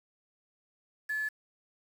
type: tone with quantisation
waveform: sine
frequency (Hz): 1721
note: A6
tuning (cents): -39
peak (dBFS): -30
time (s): 1.09-1.29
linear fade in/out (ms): 10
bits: 8
effects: none